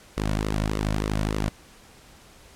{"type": "tone with flanger", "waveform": "sawtooth", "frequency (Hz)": 52.3, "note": "G#1", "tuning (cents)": 13, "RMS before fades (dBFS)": -26, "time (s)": [0.17, 1.49], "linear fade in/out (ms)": 0, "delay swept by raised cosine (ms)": [1.2, 2.5], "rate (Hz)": 3.4, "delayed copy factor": -0.65, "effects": ["pink hiss -51 dBFS RMS until 2.55 s", "low-pass 11000 Hz 12 dB/octave"]}